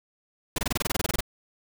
pink noise bursts, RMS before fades -25 dBFS, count 14, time 0.56-1.207 s, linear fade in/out 5 ms, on 23 ms, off 25 ms, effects none

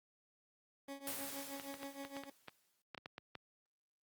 20% pulse tone with tremolo, 277.2 Hz, C#4, in tune, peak -38 dBFS, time 0.88-2.3 s, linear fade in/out 5 ms, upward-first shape triangle, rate 6.4 Hz, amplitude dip 90%
white noise with exponential decay, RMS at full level -41 dBFS, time 1.07-2.82 s, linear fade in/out 1 ms, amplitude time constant 380 ms
clicks, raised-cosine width 0.3 ms, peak -30 dBFS, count 12, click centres 1.598 / 1.741 / 1.831 / 2.05 / 2.167 / 2.236 / 2.483 / 2.947 / 2.978 / 3.059 / 3.181 / 3.353 s
effects high-pass 100 Hz 12 dB/octave + Opus 32 kbps

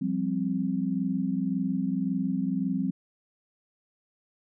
sine chord, F suspended second, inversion none, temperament just, 174.61 / 196.44 / 261.9 Hz, F3 / G3 / C4, 0 / +4 / +2 cents, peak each -31 / -29 / -29 dBFS, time 0.01-2.91 s, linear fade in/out 10 ms, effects none

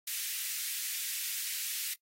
white high-pass noise, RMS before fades -36 dBFS, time 0.07-1.94 s, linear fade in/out 5 ms, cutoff 1900 Hz, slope 24 dB/octave, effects noise-tail reverb RT60 0.1 s tail -20 dB re dry + AAC 48 kbps

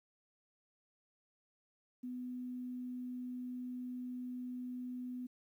sine tone, 249.6 Hz, B3, 19 cents sharp, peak -40 dBFS, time 2.03-5.27 s, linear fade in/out 10 ms, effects 12-bit

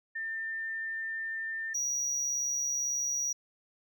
sine / triangle tone pair in turn, 1797 / 5781 Hz, A6 / F#8, +36 / -41 cents, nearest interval octave + minor sixth, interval 2023 cents, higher second, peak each -33 / -28 dBFS, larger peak second, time 0.15-1.74 / 1.74-3.33 s, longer neither, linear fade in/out 10 ms, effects none

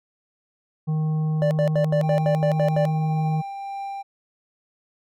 harmonic tone, 155.56 Hz, D#3, in tune, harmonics 1 / 3 / 5 / 7, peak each -20 / -40 / -41 / -47 dBFS, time 0.87-3.42 s, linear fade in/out 20 ms
triangle tone bursts, 587.3 Hz, D5, in tune, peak -17 dBFS, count 9, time 1.42-2.853 s, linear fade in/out 0 ms, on 89 ms, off 79 ms
triangle tone with tremolo, 791 Hz, G5, 15 cents sharp, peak -26 dBFS, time 2.02-4.03 s, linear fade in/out 20 ms, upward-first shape triangle, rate 1.8 Hz, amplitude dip 30%
effects none

